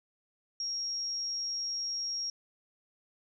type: tone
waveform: sine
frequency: 5590 Hz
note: F8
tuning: 1 cent sharp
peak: -32 dBFS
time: 0.6-2.3 s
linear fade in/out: 2 ms
effects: none